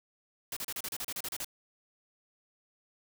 white noise bursts, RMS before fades -37 dBFS, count 12, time 0.52-1.446 s, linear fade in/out 2 ms, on 46 ms, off 34 ms, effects none

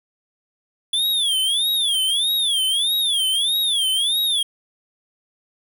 square tone with vibrato, 3411 Hz, G#7, 46 cents sharp, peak -18 dBFS, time 0.93-4.43 s, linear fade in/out 5 ms, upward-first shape sine, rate 1.6 Hz, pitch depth 190 cents each way, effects 8-bit

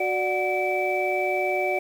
sine tone cluster, 370.2 / 589 / 738 / 2311 Hz, F#4 / D5 / F#5 / D7, +1 / +5 / -5 / -28 cents, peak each -27 dBFS, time 0-1.79 s, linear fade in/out 5 ms, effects tanh soft clip ceiling -12 dBFS + 8-bit

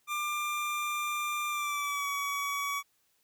25% pulse tone with pitch glide, 1192 to 1132.3 Hz, D6 to C#6, +25 to +36 cents, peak -27 dBFS, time 0.07-2.83 s, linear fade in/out 50 ms, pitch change -89 cents, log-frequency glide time 1.49-2.07 s, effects white hiss -72 dBFS RMS until 3.23 s

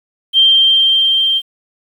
sine tone with level ramp, 3158 Hz, G7, 12 cents sharp, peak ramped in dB -5 to -11 dBFS, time 0.33-1.42 s, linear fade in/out 50 ms, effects 7-bit

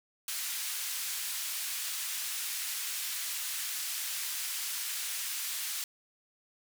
white band-pass noise, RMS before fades -36 dBFS, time 0.28-5.84 s, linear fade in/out 2 ms, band 1700 to 15000 Hz, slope 12 dB/octave, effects none

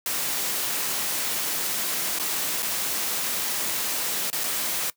white noise with dropouts, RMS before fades -27 dBFS, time 0.06-4.9 s, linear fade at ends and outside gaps 1 ms, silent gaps 2.188-2.197 / 2.623-2.628 / 4.301-4.329 / 4.436-4.44 s, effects noise-tail reverb RT60 0.1 s tail -20 dB re dry + high-pass 150 Hz 12 dB/octave

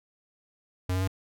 square tone with pitch steps, 91.4 / 93.21 / 95.06 Hz, F#2 / F#2 / F#2, -21 / +13 / +47 cents, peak -26 dBFS, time 0.89-1.076 s, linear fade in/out 5 ms, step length 62 ms, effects none

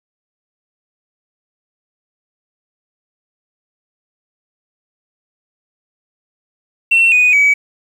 sine tone with pitch steps, 2707 / 2482 / 2276 Hz, E7 / D#7 / C#7, +45 / -5 / +45 cents, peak -6 dBFS, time 6.91-7.54 s, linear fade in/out 10 ms, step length 210 ms, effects tanh soft clip ceiling -5 dBFS + 7-bit

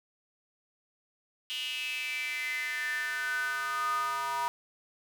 square tone with high-pass filter sweep, 137 Hz, C#3, 20 cents flat, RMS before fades -33 dBFS, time 1.5-4.48 s, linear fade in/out 0 ms, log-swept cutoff 3000 to 1000 Hz, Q 8.6, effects none

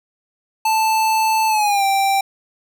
square tone with pitch glide, 880 to 784 Hz, A5 to G5, 0 to 0 cents, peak -15 dBFS, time 0.65-2.21 s, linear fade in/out 5 ms, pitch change -200 cents, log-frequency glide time 1.48-1.84 s, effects none

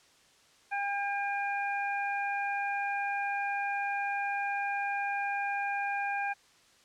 harmonic tone, 804 Hz, G5, 44 cents sharp, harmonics 1 / 2 / 3, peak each -32 / -35 / -37 dBFS, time 0.71-6.34 s, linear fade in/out 20 ms, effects white hiss -62 dBFS RMS until 6.84 s + low-pass 7000 Hz 12 dB/octave

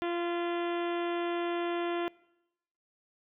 harmonic tone with a mistuned harmonic, 345.3 Hz, F4, 20 cents flat, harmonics 1 / 2 / 3 / 4 / 5 / 6 / 7 / 8 / 9 / 10, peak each -31 / -37 / -41 / -43 / -45 / -47 / -48 / -49 / -50 / -51 dBFS, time 0.02-2.08 s, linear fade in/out 0 ms, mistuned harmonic 6, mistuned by -27 cents, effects noise-tail reverb RT60 0.9 s tail -23 dB re dry

